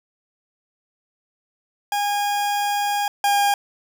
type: tone pair in turn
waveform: 40% pulse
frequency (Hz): 818 / 810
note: G#5 / G#5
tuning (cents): -26 / -43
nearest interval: unison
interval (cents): 17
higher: first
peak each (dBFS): -19 / -15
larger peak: second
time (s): 1.92-3.08 / 3.24-3.54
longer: first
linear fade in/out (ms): 2
effects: none